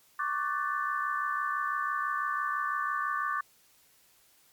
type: chord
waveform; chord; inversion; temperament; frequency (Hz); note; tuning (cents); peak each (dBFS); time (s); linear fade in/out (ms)
sine; D major seventh; third; equal with one note detuned; 1108.7 / 1174.7 / 1505.8 / 1760; C#6 / D6 / F#6 / A6; 0 / 0 / +30 / 0; -35 / -31 / -36 / -36; 0.19-3.41; 5
effects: white hiss -63 dBFS RMS until 4.52 s + MP3 96 kbps